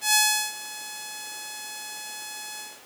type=tone with ADSR envelope; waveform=5% pulse; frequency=851 Hz; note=G#5; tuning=42 cents sharp; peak=-4 dBFS; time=0.01-2.81 s; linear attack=130 ms; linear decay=380 ms; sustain=-19 dB; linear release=210 ms; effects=pink hiss -48 dBFS RMS until 2.85 s + high-pass 300 Hz 12 dB/octave